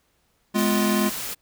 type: chord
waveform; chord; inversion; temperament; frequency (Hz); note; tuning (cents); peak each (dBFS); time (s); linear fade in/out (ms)
square; F diminished; first; just; 209.5 / 251.4 / 349.2; Ab3 / Cb4 / F4; +15 / +31 / 0; -22 / -28 / -27; 0.54-1.1; 20
type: noise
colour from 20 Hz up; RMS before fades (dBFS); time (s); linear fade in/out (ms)
white; -31; 0.57-1.35; 20
effects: pink hiss -67 dBFS RMS until 1.41 s